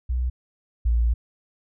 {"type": "tone pair in turn", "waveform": "sine", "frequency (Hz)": [62.1, 58.17], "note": ["B1", "A#1"], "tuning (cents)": [10, -3], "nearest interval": "minor second", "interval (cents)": 113, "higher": "first", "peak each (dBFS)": [-21, -17], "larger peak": "second", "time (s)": [[0.09, 0.3], [0.85, 1.14]], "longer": "second", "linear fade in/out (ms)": 10, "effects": []}